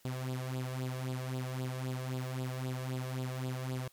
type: tone with flanger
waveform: sawtooth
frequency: 128.8 Hz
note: C3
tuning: 27 cents flat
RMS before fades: -37 dBFS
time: 0.05-3.88 s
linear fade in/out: 2 ms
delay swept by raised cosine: 0.24 to 1.84 ms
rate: 3.8 Hz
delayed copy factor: +0.7
effects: white hiss -65 dBFS RMS until 3.92 s + MP3 96 kbps